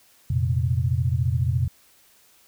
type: chord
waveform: sine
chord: F suspended fourth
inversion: none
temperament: equal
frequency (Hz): 87.31 / 116.54 / 130.81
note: F2 / Bb2 / C3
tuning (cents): 0 / 0 / 0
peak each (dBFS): -24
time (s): 0.3-1.68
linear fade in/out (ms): 5
effects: white hiss -57 dBFS RMS until 2.47 s